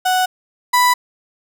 35% pulse tone pair in turn, 740 / 988.9 Hz, F#5 / B5, 0 / +2 cents, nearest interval perfect fourth, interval 502 cents, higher second, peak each -12 / -9 dBFS, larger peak second, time 0.05-0.26 / 0.73-0.94 s, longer neither, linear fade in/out 10 ms, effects none

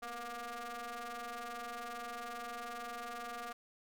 sawtooth ring-modulated tone, 234.7 Hz, A#3, 12 cents sharp, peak -35 dBFS, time 0.02-3.53 s, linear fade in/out 10 ms, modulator 950 Hz, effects none

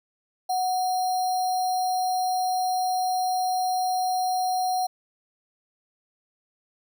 sine tone with sample-and-hold, 738 Hz, F#5, 5 cents flat, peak -22 dBFS, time 0.49-4.87 s, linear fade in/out 10 ms, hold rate 4900 Hz, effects none

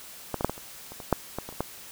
clicks, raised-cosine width 1 ms, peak -14 / -15 / -7 / -16 / -29 / -27 / -25 / -6 / -16 / -23 / -30 / -12 dBFS, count 12, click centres 0.343 / 0.409 / 0.446 / 0.496 / 0.579 / 0.92 / 1.002 / 1.127 / 1.386 / 1.49 / 1.526 / 1.606 s, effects white hiss -45 dBFS RMS until 1.91 s

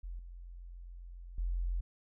sine tone with level steps, 43.65 Hz, F1, in tune, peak -39 / -45 / -31 dBFS, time 0.03-1.81 s, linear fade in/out 10 ms, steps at 0.19 / 1.38 s, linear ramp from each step 2 ms, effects none

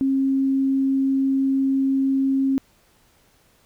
sine tone, 269.4 Hz, C#4, 49 cents flat, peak -17 dBFS, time 0.01-2.58 s, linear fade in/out 0 ms, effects pink hiss -59 dBFS RMS until 3.65 s

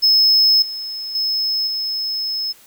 triangle tone with level steps, 5190 Hz, E8, 28 cents flat, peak -9 / -24 / -16 / -19 dBFS, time 0.02-2.53 s, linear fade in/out 20 ms, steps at 0.62 / 1.15 / 1.67 s, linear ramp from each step 2 ms, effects white hiss -48 dBFS RMS until 2.66 s

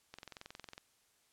click train, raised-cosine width 0.2 ms, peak -30 dBFS, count 15, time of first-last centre 0.14-0.779 s, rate 21.9 Hz, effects white hiss -72 dBFS RMS until 1.32 s + low-pass 11000 Hz 12 dB/octave

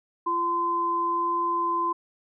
sine tone pair together, 343.1 / 1028.1 Hz, F4 / C6, -31 / -31 cents, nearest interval octave + perfect fifth, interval 1900 cents, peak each -32 / -23 dBFS, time 0.26-1.93 s, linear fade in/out 10 ms, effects none

